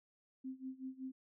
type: tone with tremolo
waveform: sine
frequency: 261.6 Hz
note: C4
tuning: in tune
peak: -40 dBFS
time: 0.44-1.12 s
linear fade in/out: 10 ms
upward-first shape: sine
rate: 5.3 Hz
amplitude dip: 90%
effects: none